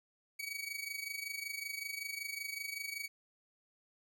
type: tone with amplitude modulation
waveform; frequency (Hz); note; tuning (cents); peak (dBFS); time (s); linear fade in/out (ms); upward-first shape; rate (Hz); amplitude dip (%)
sawtooth; 2262; C#7; +34; -33; 0.39-3.08; 10; sine; 25.3; 75
effects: none